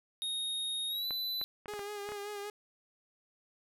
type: tone with pitch glide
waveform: square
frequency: 3729 to 3997 Hz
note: A#7 to B7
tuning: 0 to +20 cents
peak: -34 dBFS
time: 0.22-1.44 s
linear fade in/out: 0 ms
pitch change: +120 cents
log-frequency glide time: 0.88-1.07 s
type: clicks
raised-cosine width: 0.5 ms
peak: -28 dBFS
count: 7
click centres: 1.108 / 1.414 / 1.658 / 1.737 / 1.793 / 2.09 / 2.12 s
type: tone with vibrato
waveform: sawtooth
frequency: 410.7 Hz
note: G#4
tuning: 19 cents flat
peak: -35 dBFS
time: 1.68-2.5 s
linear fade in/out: 2 ms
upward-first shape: sine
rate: 5.2 Hz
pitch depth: 35 cents each way
effects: none